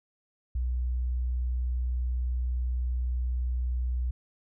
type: tone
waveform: sine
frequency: 61.74 Hz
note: B1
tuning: in tune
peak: -26 dBFS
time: 0.55-4.11 s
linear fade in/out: 5 ms
effects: none